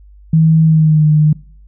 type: tone with pitch glide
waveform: sine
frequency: 160 to 152.42 Hz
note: D#3 to D#3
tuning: +49 to -35 cents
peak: -6 dBFS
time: 0.33-1.33 s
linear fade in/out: 5 ms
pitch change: -84 cents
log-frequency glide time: 0.64-1.06 s
effects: noise-tail reverb RT60 0.5 s tail -22 dB re dry + added 50 Hz sine -38 dBFS peak until 1.67 s